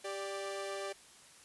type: tone pair together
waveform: sawtooth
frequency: 394 / 587 Hz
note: G4 / D5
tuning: +9 / -1 cents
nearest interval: perfect fifth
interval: 690 cents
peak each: -37 / -37 dBFS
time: 0.04-0.93 s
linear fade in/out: 10 ms
effects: white hiss -58 dBFS RMS until 1.44 s + resampled to 24000 Hz